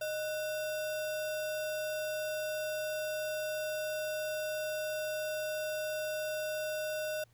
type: tone with sample-and-hold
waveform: sine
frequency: 617 Hz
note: D#5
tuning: 15 cents flat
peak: -33 dBFS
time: 0.01-7.24 s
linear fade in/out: 5 ms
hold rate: 2100 Hz
effects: added 118 Hz sine -63 dBFS peak until 7.33 s + pink hiss -71 dBFS RMS until 7.33 s